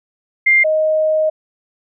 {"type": "tone pair in turn", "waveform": "sine", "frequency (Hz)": [2100, 624.3], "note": ["C7", "D#5"], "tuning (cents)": [6, 6], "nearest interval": "octave + major sixth", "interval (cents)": 2100, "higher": "first", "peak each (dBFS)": [-8, -12], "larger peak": "first", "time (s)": [[0.46, 0.64], [0.64, 1.3]], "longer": "second", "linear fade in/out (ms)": 10, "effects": []}